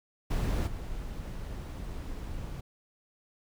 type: noise with level steps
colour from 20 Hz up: brown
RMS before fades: -28 / -38 dBFS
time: 0.3-2.61 s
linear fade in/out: 10 ms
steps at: 0.66 s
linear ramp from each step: 20 ms
effects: none